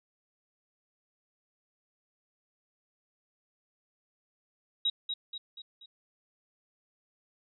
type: tone with echo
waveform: sine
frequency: 3822 Hz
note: A#7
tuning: 43 cents sharp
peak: -25 dBFS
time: 4.85-4.9 s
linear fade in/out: 5 ms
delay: 240 ms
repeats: 4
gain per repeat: -6 dB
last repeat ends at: 5.86 s
effects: none